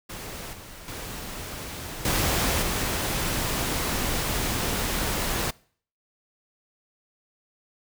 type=noise with level steps; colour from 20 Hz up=pink; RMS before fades=-37 / -43 / -36 / -24 / -27 dBFS; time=0.09-5.51 s; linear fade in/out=10 ms; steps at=0.53 / 0.88 / 2.05 / 2.62 s; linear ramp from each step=2 ms; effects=noise-tail reverb RT60 0.5 s tail -23 dB re dry